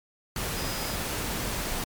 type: tone in noise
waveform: sine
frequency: 4978 Hz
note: D#8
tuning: in tune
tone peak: -40 dBFS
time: 0.56-0.95 s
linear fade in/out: 2 ms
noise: pink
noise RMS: -31 dBFS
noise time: 0.36-1.84 s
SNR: -12 dB
effects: MP3 96 kbps